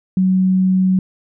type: tone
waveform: sine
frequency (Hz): 186.9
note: F#3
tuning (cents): +18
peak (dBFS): -11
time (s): 0.17-0.99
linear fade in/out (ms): 2
effects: none